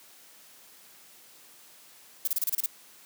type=noise bursts; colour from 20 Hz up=violet; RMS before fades=-27 dBFS; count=8; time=2.25-2.66 s; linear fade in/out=2 ms; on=25 ms; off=30 ms; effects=white hiss -54 dBFS RMS until 3.05 s + high-pass 150 Hz 12 dB/octave